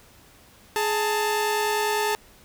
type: tone pair together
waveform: sawtooth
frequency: 420 / 890 Hz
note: G#4 / A5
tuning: +19 / +20 cents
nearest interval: octave + minor second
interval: 1301 cents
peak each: -21 dBFS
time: 0.76-2.15 s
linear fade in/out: 0 ms
effects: pink hiss -53 dBFS RMS until 2.44 s